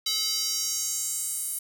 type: tone with high-pass filter sweep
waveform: square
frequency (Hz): 430.9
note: A4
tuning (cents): -36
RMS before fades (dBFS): -29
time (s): 0.06-1.59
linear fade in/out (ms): 5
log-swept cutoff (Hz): 4100 to 10000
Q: 3.2
effects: none